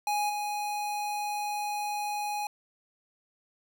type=tone with level steps; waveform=square; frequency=830.6 Hz; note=G#5; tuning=in tune; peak=-27 / -31 dBFS; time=0.07-2.47 s; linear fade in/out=2 ms; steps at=0.29 s; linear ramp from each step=10 ms; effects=none